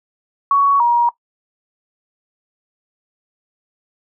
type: tone pair in turn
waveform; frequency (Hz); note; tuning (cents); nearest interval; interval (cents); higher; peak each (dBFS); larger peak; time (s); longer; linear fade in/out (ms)
sine; 1119 / 950.1; C#6 / A#5; +16 / +33; minor third; 283; first; -10; neither; 0.51-0.8 / 0.8-1.09; neither; 2
effects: noise-tail reverb RT60 0.1 s tail -19 dB re dry